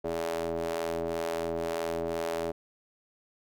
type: ring-modulated tone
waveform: sawtooth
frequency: 83 Hz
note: E2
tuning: 12 cents sharp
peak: -23 dBFS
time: 0.04-2.52 s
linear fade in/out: 10 ms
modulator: 499 Hz
effects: none